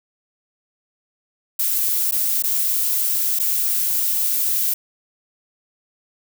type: noise with dropouts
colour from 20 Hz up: violet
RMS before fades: -20 dBFS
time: 1.59-4.74 s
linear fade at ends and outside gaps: 5 ms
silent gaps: 2.112-2.122 / 2.424-2.437 / 3.39-3.397 s
effects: none